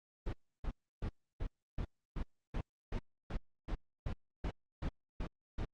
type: noise bursts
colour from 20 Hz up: brown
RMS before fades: -37 dBFS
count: 15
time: 0.26-5.65 s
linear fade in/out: 5 ms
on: 70 ms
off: 310 ms
effects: low-pass 4000 Hz 12 dB/octave + Opus 32 kbps